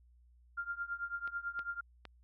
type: tone with tremolo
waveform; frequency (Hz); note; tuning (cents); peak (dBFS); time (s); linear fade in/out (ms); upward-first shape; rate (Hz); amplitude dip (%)
sine; 1396.9; F6; 0; -33; 0.57-1.81; 10; triangle; 9.1; 95
type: clicks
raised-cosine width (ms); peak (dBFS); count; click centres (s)
0.3; -35 / -32 / -31; 3; 1.276 / 1.592 / 2.053
effects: added 60 Hz sine -61 dBFS peak until 2.23 s